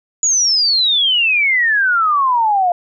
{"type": "exponential sweep", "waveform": "sine", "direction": "down", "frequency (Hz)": [6910, 690], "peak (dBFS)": -11, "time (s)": [0.23, 2.72], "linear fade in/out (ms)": 2, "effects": []}